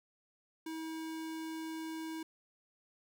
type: tone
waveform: square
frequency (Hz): 320.8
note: E4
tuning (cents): -47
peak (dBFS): -40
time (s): 0.66-2.23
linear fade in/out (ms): 5
effects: none